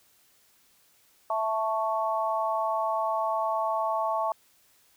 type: chord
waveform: sine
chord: A major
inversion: second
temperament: equal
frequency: 659.3 / 880 / 1108.7 Hz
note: E5 / A5 / C#6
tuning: 0 / 0 / 0 cents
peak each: -29 / -29 / -30 dBFS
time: 1.3-4.32 s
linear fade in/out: 2 ms
effects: white hiss -63 dBFS RMS until 4.96 s